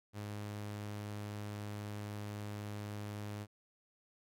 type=tone; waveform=sawtooth; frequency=103.83 Hz; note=G#2; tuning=in tune; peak=-37 dBFS; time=0.13-3.47 s; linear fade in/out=50 ms; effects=AAC 64 kbps